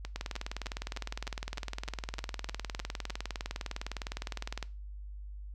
two click trains, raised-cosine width 0.2 ms, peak -19 / -22 dBFS, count 89 / 11, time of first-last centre 0.16-4.627 / 0.05-3.099 s, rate 19.7 / 3.28 Hz, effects noise-tail reverb RT60 0.3 s tail -19 dB re dry + added 50 Hz sine -41 dBFS peak until 5.54 s

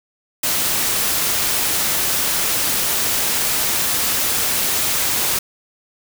white noise, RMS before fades -19 dBFS, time 0.43-5.39 s, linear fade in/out 5 ms, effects none

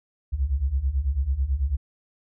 sine beating tone pair, 62.4 / 71.5 Hz, B1 / D2, +19 / -46 cents, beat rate 9.1 Hz, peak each -26 / -23 dBFS, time 0.32-1.77 s, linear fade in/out 20 ms, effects none

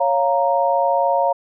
sine chord, Bb minor, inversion first, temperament equal, 554.4 / 698.5 / 932.3 Hz, Db5 / F5 / Bb5, 0 / 0 / 0 cents, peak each -19 dBFS, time 0-1.33 s, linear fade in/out 10 ms, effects none

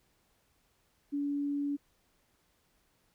sine tone, 285.8 Hz, D4, 47 cents flat, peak -30 dBFS, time 1.12-1.77 s, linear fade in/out 20 ms, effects pink hiss -72 dBFS RMS until 3.14 s

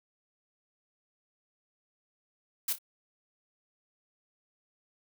blue noise with echo, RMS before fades -30 dBFS, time 2.68-2.73 s, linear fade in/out 5 ms, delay 28 ms, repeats 2, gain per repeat -11 dB, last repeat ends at 2.786 s, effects none

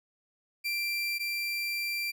30% pulse tone pair in turn, 2360 / 2360 Hz, D7 / D7, +8 / +8 cents, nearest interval unison, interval 0 cents, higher neither, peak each -27 / -28 dBFS, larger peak first, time 0.64-1.19 / 1.19-2.12 s, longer second, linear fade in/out 20 ms, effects none

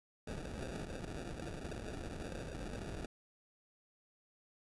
pink noise with sample-and-hold, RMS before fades -44 dBFS, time 0.27-3.06 s, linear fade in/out 5 ms, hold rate 1050 Hz, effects resampled to 24000 Hz

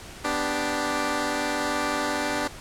10% pulse chord, G major, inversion first, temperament equal with one note detuned, 247.8 / 293.7 / 392 Hz, B3 / D4 / G4, +6 / 0 / 0 cents, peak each -23 / -18 / -24 dBFS, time 0.24-2.48 s, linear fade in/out 10 ms, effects pink hiss -42 dBFS RMS until 2.6 s + low-pass 10000 Hz 12 dB/octave

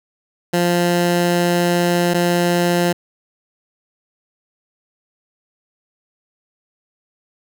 15% pulse tone pair in turn, 174.61 / 174.61 Hz, F3 / F3, 0 / 0 cents, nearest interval unison, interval 0 cents, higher neither, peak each -8 dBFS, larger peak neither, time 0.53-2.14 / 2.14-2.93 s, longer first, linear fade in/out 10 ms, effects none

